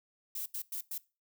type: noise bursts at uneven times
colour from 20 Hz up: violet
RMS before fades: -38 dBFS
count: 4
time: 0.35-0.46 / 0.54-0.62 / 0.72-0.81 / 0.91-0.98 s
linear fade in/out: 5 ms
effects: noise-tail reverb RT60 0.3 s tail -21 dB re dry